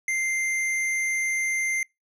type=tone; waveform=square; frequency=2091 Hz; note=C7; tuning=2 cents flat; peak=-24 dBFS; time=0.08-1.83 s; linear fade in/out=2 ms; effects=noise-tail reverb RT60 0.2 s tail -25 dB re dry + low-pass 11000 Hz 12 dB/octave